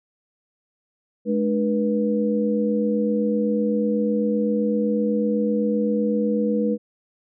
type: tone cluster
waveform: sine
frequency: 212.2 / 300.1 / 485.1 Hz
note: G#3 / D4 / B4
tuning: +38 / +38 / -31 cents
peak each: -21 / -27 / -23 dBFS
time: 1.25-6.78 s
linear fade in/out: 50 ms
effects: none